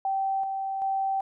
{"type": "tone with tremolo", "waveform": "sine", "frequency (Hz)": 776, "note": "G5", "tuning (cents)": -18, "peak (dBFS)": -24, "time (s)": [0.05, 1.21], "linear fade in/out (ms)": 2, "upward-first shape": "square", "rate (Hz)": 1.3, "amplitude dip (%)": 35, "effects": []}